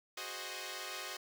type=chord; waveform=5% pulse; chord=Ab dominant seventh; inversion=third; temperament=equal; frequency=370 / 415.3 / 523.3 / 622.3 Hz; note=Gb4 / Ab4 / C5 / Eb5; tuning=0 / 0 / 0 / 0 cents; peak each=-35 / -38 / -35 / -35 dBFS; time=0.17-1.17 s; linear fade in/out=5 ms; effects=none